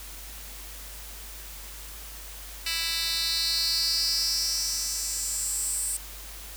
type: tone with high-pass filter sweep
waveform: 10% pulse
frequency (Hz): 329.6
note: E4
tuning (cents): 0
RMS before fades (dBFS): -28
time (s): 2.66-5.97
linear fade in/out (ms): 5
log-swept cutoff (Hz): 3200 to 8700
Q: 5
effects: added 50 Hz sine -43 dBFS peak until 6.56 s + white hiss -43 dBFS RMS until 6.56 s